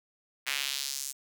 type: tone with high-pass filter sweep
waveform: square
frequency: 69 Hz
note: C#2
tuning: 7 cents flat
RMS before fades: -34 dBFS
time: 0.46-1.13 s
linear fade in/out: 20 ms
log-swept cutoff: 2100 to 7700 Hz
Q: 1.6
effects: none